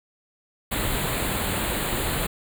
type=band-stop noise; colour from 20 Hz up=pink; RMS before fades=-26 dBFS; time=0.71-2.27 s; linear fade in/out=10 ms; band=4400 to 7100 Hz; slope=96 dB/octave; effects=none